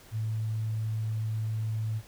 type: tone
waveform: sine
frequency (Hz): 109.9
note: A2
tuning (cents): -2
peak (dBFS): -28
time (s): 0.11-2.02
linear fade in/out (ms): 50
effects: pink hiss -54 dBFS RMS until 2.07 s